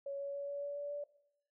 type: tone with pitch steps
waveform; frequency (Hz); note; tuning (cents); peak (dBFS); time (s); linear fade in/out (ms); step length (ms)
sine; 558 / 561.6 / 565.1 / 568.7 / 572.4 / 576 / 579.7; C#5 / C#5 / C#5 / C#5 / D5 / D5 / D5; +11 / +22 / +33 / +44 / -45 / -34 / -23; -38; 0.06-1.04; 5; 140
effects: noise-tail reverb RT60 0.7 s tail -17 dB re dry